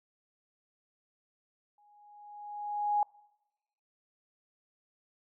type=tone with exponential growth; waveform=sine; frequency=829 Hz; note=G#5; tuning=3 cents flat; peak=-23 dBFS; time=1.78-3.03 s; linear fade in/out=2 ms; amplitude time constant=270 ms; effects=noise-tail reverb RT60 1.0 s tail -25 dB re dry